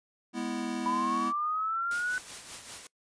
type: chord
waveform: square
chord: E major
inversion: first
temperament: equal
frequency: 207.7 / 246.9 / 329.6 Hz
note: G#3 / B3 / E4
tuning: 0 / 0 / 0 cents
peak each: -39 / -35 / -37 dBFS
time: 0.33-1.33 s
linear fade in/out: 50 ms
type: linear sweep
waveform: sine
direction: up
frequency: 987.8 to 1503 Hz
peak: -28 dBFS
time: 0.86-2.18 s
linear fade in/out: 0 ms
type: noise with tremolo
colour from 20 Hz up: white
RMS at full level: -41 dBFS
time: 1.91-2.87 s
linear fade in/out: 2 ms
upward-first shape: sine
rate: 5.2 Hz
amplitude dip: 50%
effects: noise-tail reverb RT60 0.1 s tail -22 dB re dry + resampled to 22050 Hz